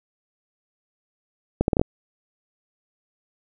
accelerating click train, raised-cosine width 2 ms, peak -5 dBFS, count 6, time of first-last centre 1.61-1.815 s, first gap 71 ms, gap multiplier 0.72, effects none

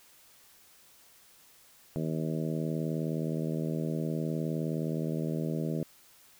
harmonic tone, 79.4 Hz, D#2, 36 cents sharp, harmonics 2 / 3 / 4 / 5 / 6 / 7 / 8, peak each -32 / -36 / -38 / -40 / -42 / -43 / -44 dBFS, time 1.96-5.83 s, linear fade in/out 0 ms, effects white hiss -59 dBFS RMS until 6.39 s

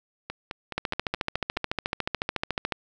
two click trains, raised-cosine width 0.3 ms, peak -17 / -10 dBFS, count 7 / 28, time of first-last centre 0.3-1.568 / 0.78-2.722 s, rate 4.73 / 13.9 Hz, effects none

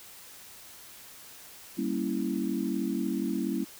sine chord, G diminished seventh, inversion none, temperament equal, 196 / 233.1 / 277.2 / 329.6 Hz, G3 / Bb3 / Db4 / Fb4, 0 / 0 / 0 / 0 cents, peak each -33 dBFS, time 1.77-3.65 s, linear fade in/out 20 ms, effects white hiss -49 dBFS RMS until 3.79 s

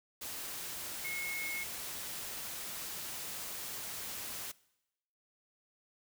sine tone in noise, 2174 Hz, C#7, 34 cents flat, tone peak -37 dBFS, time 1.04-1.64 s, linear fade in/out 10 ms, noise white, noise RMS -42 dBFS, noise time 0.21-4.52 s, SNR +2 dB, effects noise-tail reverb RT60 0.9 s tail -22 dB re dry

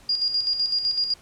sine tone with tremolo, 4836 Hz, D8, 50 cents sharp, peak -19 dBFS, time 0.09-1.14 s, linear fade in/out 5 ms, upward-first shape square, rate 7.9 Hz, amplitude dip 55%, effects pink hiss -52 dBFS RMS until 1.21 s + low-pass 10000 Hz 12 dB/octave

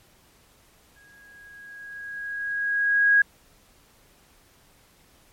sine tone with exponential growth, 1647 Hz, G#6, 15 cents flat, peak -13 dBFS, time 0.96-3.22 s, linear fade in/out 5 ms, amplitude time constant 490 ms, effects pink hiss -58 dBFS RMS until 5.32 s + MP3 64 kbps

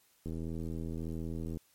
click train, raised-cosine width 3 ms, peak -27 dBFS, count 108, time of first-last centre 0.26-1.571 s, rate 81.6 Hz, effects white hiss -68 dBFS RMS until 1.74 s + MP3 64 kbps

